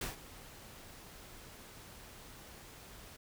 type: noise with ADSR envelope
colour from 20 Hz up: pink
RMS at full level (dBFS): -37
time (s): 0.01-3.17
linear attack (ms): 5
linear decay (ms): 140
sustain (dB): -16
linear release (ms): 13
effects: none